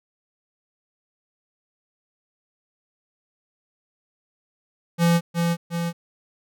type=tone with echo; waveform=square; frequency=170 Hz; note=F3; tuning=46 cents flat; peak=-16 dBFS; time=4.98-5.21 s; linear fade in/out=50 ms; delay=360 ms; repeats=2; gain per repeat=-4 dB; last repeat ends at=5.93 s; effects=none